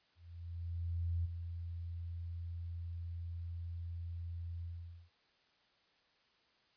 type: tone with ADSR envelope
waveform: sine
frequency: 85.2 Hz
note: F2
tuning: 42 cents flat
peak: -32 dBFS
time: 0.15-5.1 s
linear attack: 1100 ms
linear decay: 13 ms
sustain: -8 dB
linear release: 470 ms
effects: white hiss -72 dBFS RMS until 6.76 s + resampled to 11025 Hz